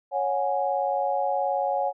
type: chord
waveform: sine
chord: C# suspended fourth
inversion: none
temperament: equal with one note detuned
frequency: 554.4 / 731.9 / 830.6 Hz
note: C#5 / F#5 / G#5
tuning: 0 / -19 / 0 cents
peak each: -27 dBFS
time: 0.11-1.93 s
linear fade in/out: 50 ms
effects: none